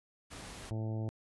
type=noise; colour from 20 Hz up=pink; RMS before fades=-47 dBFS; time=0.3-0.71 s; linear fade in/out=20 ms
type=harmonic tone; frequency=110.1 Hz; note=A2; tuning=2 cents sharp; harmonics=1 / 2 / 3 / 4 / 5 / 6 / 7 / 8; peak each=-34 / -43 / -44 / -50 / -50 / -51 / -55 / -58 dBFS; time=0.71-1.09 s; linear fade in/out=0 ms
effects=resampled to 24000 Hz